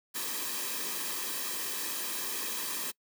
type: noise with comb filter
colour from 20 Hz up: white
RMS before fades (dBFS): -35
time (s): 0.14-2.92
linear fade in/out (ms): 20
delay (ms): 1.4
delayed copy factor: -0.6
effects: noise-tail reverb RT60 0.1 s tail -25 dB re dry + high-pass 200 Hz 12 dB/octave